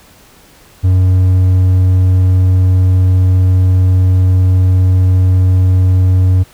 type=tone; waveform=triangle; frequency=92.5 Hz; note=F#2; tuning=in tune; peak=-4 dBFS; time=0.83-6.44 s; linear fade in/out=20 ms; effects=pink hiss -43 dBFS RMS until 6.53 s